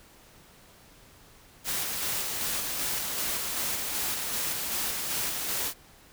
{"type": "noise with tremolo", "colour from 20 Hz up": "white", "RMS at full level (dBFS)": -30, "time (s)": [1.64, 5.74], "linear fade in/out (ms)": 50, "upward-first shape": "square", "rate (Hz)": 2.6, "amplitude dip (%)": 25, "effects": ["pink hiss -55 dBFS RMS until 6.12 s"]}